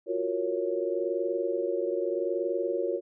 sine chord, Gb major seventh, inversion third, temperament equal, 349.2 / 370 / 466.2 / 554.4 Hz, F4 / Gb4 / Bb4 / Db5, 0 / 0 / 0 / 0 cents, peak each -32 dBFS, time 0.06-3.01 s, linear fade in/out 50 ms, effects none

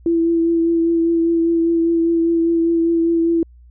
sine tone with vibrato, 333.6 Hz, E4, 21 cents sharp, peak -13 dBFS, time 0.06-3.43 s, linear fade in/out 2 ms, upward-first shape triangle, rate 5 Hz, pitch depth 21 cents each way, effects added 60 Hz sine -42 dBFS peak until 3.7 s

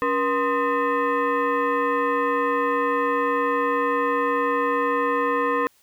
sine tone with frequency modulation, 281.5 Hz, C#4, 27 cents sharp, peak -19 dBFS, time 0.02-5.67 s, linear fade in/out 0 ms, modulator 762 Hz, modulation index 1.8, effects white hiss -60 dBFS RMS until 5.82 s

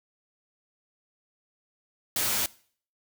white noise with comb filter, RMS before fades -27 dBFS, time 2.16-2.46 s, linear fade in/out 2 ms, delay 8.7 ms, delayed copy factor +0.7, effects noise-tail reverb RT60 0.5 s tail -21 dB re dry

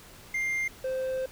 triangle tone pair in turn, 2100 / 521.1 Hz, C7 / C5, +6 / -7 cents, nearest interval 2 octaves, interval 2413 cents, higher first, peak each -25 / -26 dBFS, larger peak first, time 0.34-0.68 / 0.84-1.26 s, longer second, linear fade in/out 5 ms, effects pink hiss -50 dBFS RMS until 1.31 s

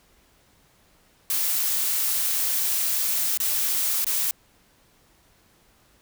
blue noise with dropouts, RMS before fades -24 dBFS, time 1.3-4.31 s, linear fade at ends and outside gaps 1 ms, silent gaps 3.374-3.401 / 4.045-4.067 s, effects pink hiss -60 dBFS RMS until 6.01 s

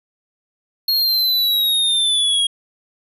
square linear sweep, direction down, 4300 to 3268 Hz, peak -15 dBFS, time 0.88-2.47 s, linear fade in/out 5 ms, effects resampled to 32000 Hz

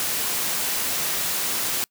white noise, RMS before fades -25 dBFS, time 0-1.84 s, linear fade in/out 0 ms, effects noise-tail reverb RT60 0.1 s tail -26 dB re dry + high-pass 100 Hz 12 dB/octave

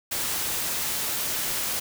white noise, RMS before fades -28 dBFS, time 0.11-1.8 s, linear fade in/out 10 ms, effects none

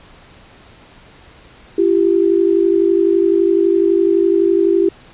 sine tone pair together, 339.7 / 391.6 Hz, F4 / G4, -48 / -2 cents, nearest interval major second, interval 246 cents, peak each -13 dBFS, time 1.78-4.89 s, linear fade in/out 5 ms, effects pink hiss -44 dBFS RMS until 5.13 s + resampled to 8000 Hz

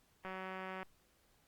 click train, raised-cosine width 0.5 ms, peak -30 dBFS, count 110, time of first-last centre 0.25-0.83 s, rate 188 Hz, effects pink hiss -72 dBFS RMS until 1.47 s + Opus 48 kbps

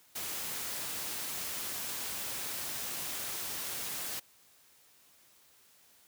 white noise, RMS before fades -38 dBFS, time 0.15-4.2 s, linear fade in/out 10 ms, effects white hiss -63 dBFS RMS until 6.07 s + high-pass 60 Hz 12 dB/octave

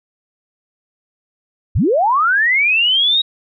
sine linear sweep, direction up, 49 to 3823 Hz, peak -11 dBFS, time 1.75-3.22 s, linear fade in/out 10 ms, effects none

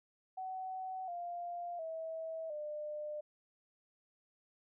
sine tone with pitch steps, 752 / 697.6 / 647.1 / 600.3 Hz, F#5 / F5 / E5 / D5, +28 / -2 / -32 / +38 cents, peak -39 dBFS, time 0.37-3.21 s, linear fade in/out 10 ms, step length 710 ms, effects none

